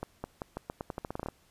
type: accelerating click train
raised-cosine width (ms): 1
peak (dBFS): -21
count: 15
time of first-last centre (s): 0.03-1.286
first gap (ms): 210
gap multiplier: 0.85
effects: pink hiss -65 dBFS RMS until 1.5 s + resampled to 32000 Hz